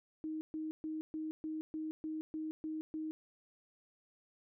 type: tone bursts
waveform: sine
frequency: 313.1 Hz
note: D#4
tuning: 11 cents sharp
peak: -37 dBFS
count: 10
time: 0.24-3.11 s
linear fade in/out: 0 ms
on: 170 ms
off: 130 ms
effects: none